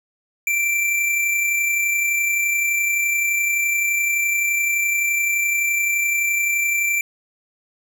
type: tone with amplitude modulation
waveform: square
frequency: 2349 Hz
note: D7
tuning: in tune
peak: -17 dBFS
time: 0.47-7.01 s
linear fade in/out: 2 ms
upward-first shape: sine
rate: 31.7 Hz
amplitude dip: 30%
effects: none